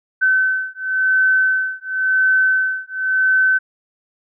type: beating tone pair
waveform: sine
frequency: 1526 / 1526.94 Hz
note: G6 / G6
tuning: -47 / -46 cents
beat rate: 0.94 Hz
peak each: -17 dBFS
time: 0.21-3.59 s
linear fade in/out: 20 ms
effects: none